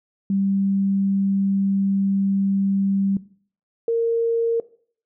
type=tone pair in turn; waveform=sine; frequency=196 / 461.3 Hz; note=G3 / A#4; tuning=0 / -18 cents; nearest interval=octave + minor third; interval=1482 cents; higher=second; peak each=-18 / -17 dBFS; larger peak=second; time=0.3-3.17 / 3.88-4.6 s; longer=first; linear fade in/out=2 ms; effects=noise-tail reverb RT60 0.5 s tail -18 dB re dry